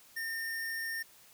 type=tone with sample-and-hold; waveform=sine; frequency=1817 Hz; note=A#6; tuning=45 cents flat; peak=-34 dBFS; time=0.16-1.03 s; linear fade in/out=10 ms; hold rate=7350 Hz; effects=white hiss -59 dBFS RMS until 1.33 s

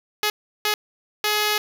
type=tone bursts at uneven times; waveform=5% pulse; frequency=421.4 Hz; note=G#4; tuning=25 cents sharp; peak=-8 dBFS; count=3; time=0.23-0.3 / 0.65-0.74 / 1.24-1.58 s; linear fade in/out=2 ms; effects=none

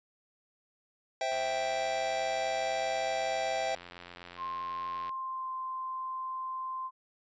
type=chord; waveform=square; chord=C major; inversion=none; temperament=equal; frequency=523.3 / 659.3 / 784 Hz; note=C5 / E5 / G5; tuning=0 / 0 / 0 cents; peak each=-38 / -34 / -34 dBFS; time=1.21-3.75 s; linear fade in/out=2 ms
type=click train; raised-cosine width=0.3 ms; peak=-30 dBFS; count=333; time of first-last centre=1.32-5.093 s; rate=88 Hz
type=tone with pitch glide; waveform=sine; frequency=1058 to 1041.6 Hz; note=C6 to C6; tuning=+19 to -8 cents; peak=-34 dBFS; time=4.37-6.91 s; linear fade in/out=50 ms; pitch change=-27 cents; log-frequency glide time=5.01-5.5 s
effects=resampled to 16000 Hz

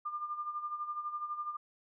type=tone with tremolo; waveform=sine; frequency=1200 Hz; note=D6; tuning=37 cents sharp; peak=-33 dBFS; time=0.05-1.57 s; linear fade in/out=10 ms; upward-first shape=sine; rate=12 Hz; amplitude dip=65%; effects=none

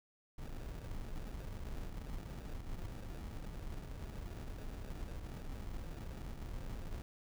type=noise with sample-and-hold; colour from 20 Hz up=brown; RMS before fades=-44 dBFS; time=0.38-7.02 s; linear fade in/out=2 ms; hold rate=1050 Hz; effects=none

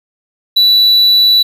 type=tone; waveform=triangle; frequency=3951 Hz; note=B7; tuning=in tune; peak=-4 dBFS; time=0.56-1.43 s; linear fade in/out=10 ms; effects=7-bit

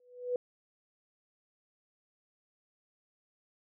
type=tone with exponential growth; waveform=sine; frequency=493.9 Hz; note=B4; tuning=in tune; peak=-26 dBFS; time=0-0.36 s; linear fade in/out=2 ms; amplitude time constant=77 ms; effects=none

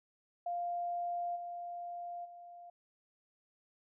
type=tone with level steps; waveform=sine; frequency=698.5 Hz; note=F5; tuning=in tune; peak=-34 / -40 / -49 dBFS; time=0.46-2.7 s; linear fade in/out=5 ms; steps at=1.35 / 2.24 s; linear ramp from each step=20 ms; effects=none

